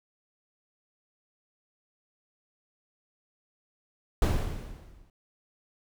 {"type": "noise with exponential decay", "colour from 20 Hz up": "brown", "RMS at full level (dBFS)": -20, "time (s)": [4.22, 5.1], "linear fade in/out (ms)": 2, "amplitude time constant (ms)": 190, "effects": []}